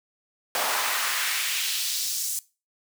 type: noise with high-pass filter sweep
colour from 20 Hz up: pink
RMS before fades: -27 dBFS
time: 0.55-2.39 s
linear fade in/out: 0 ms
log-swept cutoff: 690 to 7600 Hz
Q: 1.4
effects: noise-tail reverb RT60 0.3 s tail -20 dB re dry